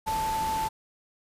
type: tone in noise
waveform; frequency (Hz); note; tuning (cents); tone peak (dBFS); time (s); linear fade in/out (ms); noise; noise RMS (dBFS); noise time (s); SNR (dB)
sine; 880; A5; 0; -26; 0.06-0.69; 20; pink; -36; 0.06-0.69; +7
effects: resampled to 32000 Hz